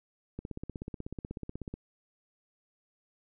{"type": "click train", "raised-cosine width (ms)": 3, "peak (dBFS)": -25, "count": 23, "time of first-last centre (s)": [0.39, 1.74], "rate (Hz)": 16.3, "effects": []}